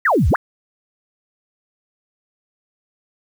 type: exponential two-way sweep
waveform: sine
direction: down then up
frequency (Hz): 2053 to 58.27 to 2053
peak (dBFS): -12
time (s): 0.05-0.36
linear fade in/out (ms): 5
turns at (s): 0.29
effects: 7-bit